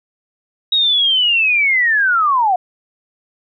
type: linear sweep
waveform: sine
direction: down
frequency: 3815 to 698.5 Hz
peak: -11 dBFS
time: 0.72-2.56 s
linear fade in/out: 5 ms
effects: none